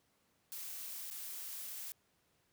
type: noise with dropouts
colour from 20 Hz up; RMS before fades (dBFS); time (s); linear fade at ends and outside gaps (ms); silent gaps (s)
blue; -45; 0.52-1.92; 0; 1.102-1.111
effects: pink hiss -75 dBFS RMS until 2.52 s + high-pass 80 Hz 12 dB/octave